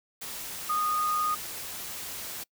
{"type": "tone in noise", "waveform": "sine", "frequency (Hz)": 1234, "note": "D#6", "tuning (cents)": -15, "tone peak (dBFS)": -25, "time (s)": [0.69, 1.35], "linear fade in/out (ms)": 10, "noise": "white", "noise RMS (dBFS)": -38, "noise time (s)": [0.21, 2.44], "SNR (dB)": 10, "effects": ["noise-tail reverb RT60 0.1 s tail -25 dB re dry"]}